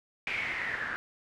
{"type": "noise with low-pass filter sweep", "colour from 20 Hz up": "white", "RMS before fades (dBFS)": -34, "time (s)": [0.27, 0.96], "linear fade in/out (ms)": 0, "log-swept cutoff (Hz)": [2400, 1600], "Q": 7.3, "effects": []}